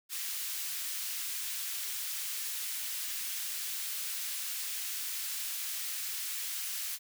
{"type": "high-pass noise", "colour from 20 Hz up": "white", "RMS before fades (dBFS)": -37, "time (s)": [0.09, 6.99], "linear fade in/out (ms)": 50, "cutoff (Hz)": 1900, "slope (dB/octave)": 12, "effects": []}